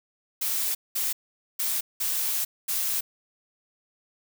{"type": "noise bursts at uneven times", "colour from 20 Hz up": "blue", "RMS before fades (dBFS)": -27, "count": 5, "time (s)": [[0.41, 0.75], [0.95, 1.13], [1.59, 1.81], [2, 2.45], [2.68, 3.01]], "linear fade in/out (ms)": 10, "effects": []}